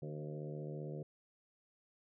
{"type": "harmonic tone with a mistuned harmonic", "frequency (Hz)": 75.3, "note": "D2", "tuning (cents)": 44, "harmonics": [2, 3, 4, 5, 6, 7, 8, 9], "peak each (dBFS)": [-43, -54, -53, -49, -52, -51, -58, -60], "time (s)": [0.02, 1.03], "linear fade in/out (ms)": 5, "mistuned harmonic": 6, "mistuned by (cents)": 29, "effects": []}